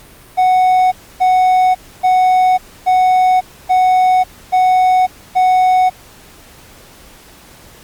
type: tone bursts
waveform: triangle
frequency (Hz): 740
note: F#5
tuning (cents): 0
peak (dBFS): -6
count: 7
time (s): 0.37-5.9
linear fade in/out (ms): 20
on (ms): 550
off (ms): 280
effects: pink hiss -41 dBFS RMS until 7.83 s + Opus 48 kbps